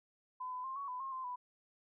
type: tone with pitch steps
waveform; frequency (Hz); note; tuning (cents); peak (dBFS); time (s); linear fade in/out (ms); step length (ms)
sine; 1012 / 1005 / 1057 / 1118 / 1002 / 1072 / 1040 / 991; B5 / B5 / C6 / C#6 / B5 / C6 / C6 / B5; +42 / +30 / +17 / +14 / +25 / +42 / -11 / +6; -39; 0.4-1.36; 10; 120
effects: none